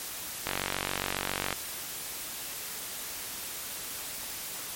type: click train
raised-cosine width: 0.3 ms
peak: -12 dBFS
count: 51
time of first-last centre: 0.47-1.527 s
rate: 47.3 Hz
effects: white hiss -38 dBFS RMS until 4.75 s + MP3 64 kbps